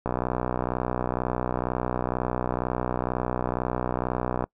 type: click train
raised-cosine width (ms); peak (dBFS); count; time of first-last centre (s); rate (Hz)
1; -12; 273; 0.06-4.44; 62.1
effects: noise-tail reverb RT60 0.1 s tail -24 dB re dry